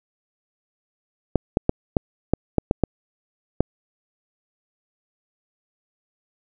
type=clicks; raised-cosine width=2 ms; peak=-3 dBFS; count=9; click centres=1.357 / 1.571 / 1.694 / 1.968 / 2.336 / 2.583 / 2.711 / 2.837 / 3.606 s; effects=none